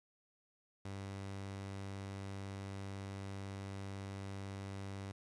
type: tone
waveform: sawtooth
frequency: 98 Hz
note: G2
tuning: in tune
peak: -39 dBFS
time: 0.85-5.12 s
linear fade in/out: 5 ms
effects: resampled to 22050 Hz + 11-bit